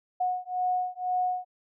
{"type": "beating tone pair", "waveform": "sine", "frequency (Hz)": [729, 731], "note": ["F#5", "F#5"], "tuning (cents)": [-26, -21], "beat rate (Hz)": 2, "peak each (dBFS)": -29, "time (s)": [0.2, 1.45], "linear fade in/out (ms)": 10, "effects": []}